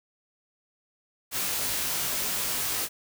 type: noise with comb filter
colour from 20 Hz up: white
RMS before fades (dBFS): -29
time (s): 1.31-2.89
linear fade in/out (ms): 50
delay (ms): 19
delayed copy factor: +0.95
effects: none